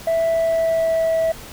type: tone with pitch glide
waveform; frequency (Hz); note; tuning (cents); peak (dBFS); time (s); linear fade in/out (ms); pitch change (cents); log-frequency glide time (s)
sine; 659.3 to 651.4; E5 to E5; 0 to -21; -13; 0.07-1.32; 5; -21; 0.28-1.11
effects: tanh soft clip ceiling -15 dBFS + pink hiss -38 dBFS RMS until 1.52 s